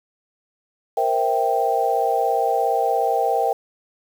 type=chord; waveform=sine; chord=C dominant seventh; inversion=third; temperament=equal; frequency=466.2 / 523.3 / 659.3 / 784 Hz; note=Bb4 / C5 / E5 / G5; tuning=0 / 0 / 0 / 0 cents; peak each=-23 / -26 / -24 / -20 dBFS; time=0.97-3.53 s; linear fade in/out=5 ms; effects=7-bit